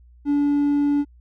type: tone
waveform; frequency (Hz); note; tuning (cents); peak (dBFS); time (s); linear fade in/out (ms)
triangle; 288; D4; -34; -14; 0.25-1.05; 50
effects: tanh soft clip ceiling -10 dBFS + added 60 Hz sine -47 dBFS peak until 1.2 s